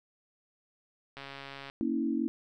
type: click train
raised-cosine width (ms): 0.3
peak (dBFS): -27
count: 74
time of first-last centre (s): 1.17-1.699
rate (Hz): 138
type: chord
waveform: sine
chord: A# diminished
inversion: none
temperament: equal with one note detuned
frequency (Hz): 233.1 / 277.2 / 323.6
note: A#3 / C#4 / E4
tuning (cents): 0 / 0 / -32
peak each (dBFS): -32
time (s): 1.81-2.28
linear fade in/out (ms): 0
effects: none